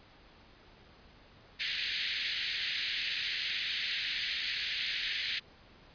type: band-pass noise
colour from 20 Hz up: white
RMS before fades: -35 dBFS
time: 1.59-5.4 s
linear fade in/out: 20 ms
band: 1700 to 4500 Hz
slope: 48 dB/octave
effects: pink hiss -58 dBFS RMS until 5.94 s + resampled to 11025 Hz